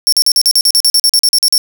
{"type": "tone bursts", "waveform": "sawtooth", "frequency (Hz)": 5460, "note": "F8", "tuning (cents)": -40, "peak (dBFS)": -4, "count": 16, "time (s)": [0.07, 1.579], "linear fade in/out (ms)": 0, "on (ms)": 54, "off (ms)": 43, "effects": ["7-bit"]}